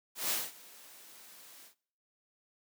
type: noise with ADSR envelope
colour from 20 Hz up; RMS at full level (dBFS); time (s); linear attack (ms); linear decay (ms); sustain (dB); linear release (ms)
white; -31; 0.15-1.75; 150; 210; -23; 110
effects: noise-tail reverb RT60 0.6 s tail -23 dB re dry + high-pass 200 Hz 12 dB/octave